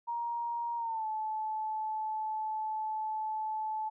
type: tone with pitch glide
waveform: sine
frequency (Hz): 941 to 867.9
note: A#5 to A5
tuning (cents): +16 to -24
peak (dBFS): -32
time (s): 0.07-3.9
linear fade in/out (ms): 20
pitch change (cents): -140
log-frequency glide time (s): 0.77-1.06
effects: none